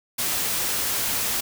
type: noise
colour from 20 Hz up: white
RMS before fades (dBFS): -25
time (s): 0.18-1.41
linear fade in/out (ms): 10
effects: none